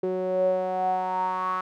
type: tone with band-pass filter sweep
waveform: sawtooth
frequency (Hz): 185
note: F#3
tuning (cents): 0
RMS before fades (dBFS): -26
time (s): 0.03-1.61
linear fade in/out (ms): 5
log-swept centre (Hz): 420 to 1200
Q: 9.2
effects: none